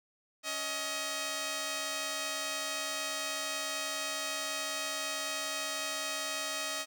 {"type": "tone pair together", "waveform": "5% pulse", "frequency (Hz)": [280.7, 630.6], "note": ["C#4", "D#5"], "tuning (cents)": [22, 23], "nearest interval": "octave + major second", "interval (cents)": 1401, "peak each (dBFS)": [-32, -23], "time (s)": [0.43, 6.86], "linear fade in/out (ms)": 50, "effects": []}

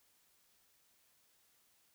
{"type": "silence", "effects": ["white hiss -72 dBFS RMS until 1.94 s"]}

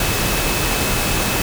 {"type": "tone in noise", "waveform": "sine", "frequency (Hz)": 2588, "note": "E7", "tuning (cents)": -32, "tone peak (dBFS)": -29, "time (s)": [0, 1.42], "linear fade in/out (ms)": 2, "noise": "pink", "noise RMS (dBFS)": -19, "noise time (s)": [0, 1.42], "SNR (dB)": -13, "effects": []}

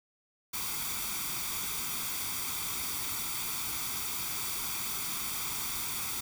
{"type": "noise with comb filter", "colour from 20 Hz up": "white", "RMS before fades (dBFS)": -35, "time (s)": [0.53, 6.21], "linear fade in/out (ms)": 10, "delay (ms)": 0.86, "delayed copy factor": 0.65, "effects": []}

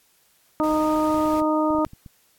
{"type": "harmonic tone", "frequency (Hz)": 308.7, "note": "D#4", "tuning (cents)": -14, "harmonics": [1, 2, 3, 4], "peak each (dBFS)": [-21, -24, -26, -27], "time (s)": [0.6, 1.85], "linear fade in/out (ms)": 0}
{"type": "noise", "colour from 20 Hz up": "pink", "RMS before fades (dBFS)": -40, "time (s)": [0.63, 1.41], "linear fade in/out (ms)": 10}
{"type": "clicks", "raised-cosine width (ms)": 5, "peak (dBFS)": -29, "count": 11, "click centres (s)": [1.145, 1.18, 1.257, 1.335, 1.419, 1.705, 1.75, 1.785, 1.865, 1.934, 2.062]}
{"effects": ["white hiss -61 dBFS RMS until 2.38 s", "AAC 64 kbps"]}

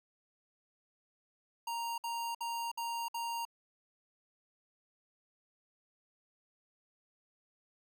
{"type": "tone bursts", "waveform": "square", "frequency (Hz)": 932.3, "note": "A#5", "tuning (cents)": 0, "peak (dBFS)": -36, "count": 5, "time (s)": [1.67, 3.452], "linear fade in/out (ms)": 5, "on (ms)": 310, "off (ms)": 58, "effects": []}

